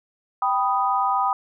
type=chord; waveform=sine; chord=G augmented; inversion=none; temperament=equal; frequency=784 / 987.8 / 1244.5 Hz; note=G5 / B5 / D#6; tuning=0 / 0 / 0 cents; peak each=-23 dBFS; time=0.42-1.33 s; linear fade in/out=2 ms; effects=none